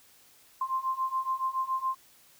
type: beating tone pair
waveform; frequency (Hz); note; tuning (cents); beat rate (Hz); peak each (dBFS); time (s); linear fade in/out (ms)
sine; 1046.5 / 1053.6; C6 / C6; 0 / +12; 7.1; -32 / -30; 0.61-1.95; 5
effects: white hiss -59 dBFS RMS until 2.39 s